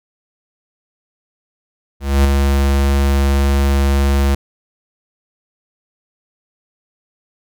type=tone with ADSR envelope; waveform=square; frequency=69.3 Hz; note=C#2; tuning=in tune; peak=-8 dBFS; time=2-4.35 s; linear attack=250 ms; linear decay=3 ms; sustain=-4 dB; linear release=6 ms; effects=none